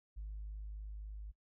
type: tone with level ramp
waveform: sine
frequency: 51.91 Hz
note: G#1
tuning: in tune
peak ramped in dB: -40 to -43 dBFS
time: 0.16-1.32 s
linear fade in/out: 20 ms
effects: noise-tail reverb RT60 0.1 s tail -22 dB re dry + tanh soft clip ceiling -38 dBFS